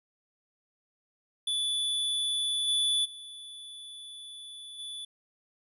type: tone with level steps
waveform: square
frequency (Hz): 3465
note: A7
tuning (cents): -27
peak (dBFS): -28 / -25 / -43 / -38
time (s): 1.47-5.05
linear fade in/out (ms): 5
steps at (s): 2.67 / 3.04 / 4.78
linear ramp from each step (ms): 20
effects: resampled to 32000 Hz